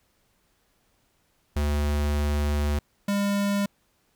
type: tone pair in turn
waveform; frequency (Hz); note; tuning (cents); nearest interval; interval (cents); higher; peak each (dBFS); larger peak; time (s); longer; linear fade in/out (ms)
square; 73.42 / 201.4; D2 / G3; 0 / +47; octave + perfect fourth; 1747; second; -23; neither; 1.56-2.79 / 3.08-3.66; first; 5
effects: pink hiss -68 dBFS RMS until 4.15 s